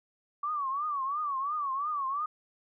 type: tone with vibrato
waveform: sine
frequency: 1140 Hz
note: C#6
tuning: 48 cents sharp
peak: -29 dBFS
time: 0.43-2.26 s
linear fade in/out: 5 ms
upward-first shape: triangle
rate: 2.9 Hz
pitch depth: 160 cents each way
effects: none